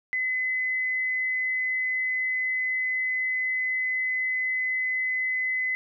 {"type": "tone", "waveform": "sine", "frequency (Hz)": 2026, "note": "B6", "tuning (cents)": 44, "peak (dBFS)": -24, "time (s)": [0.13, 5.75], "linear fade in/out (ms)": 0, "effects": []}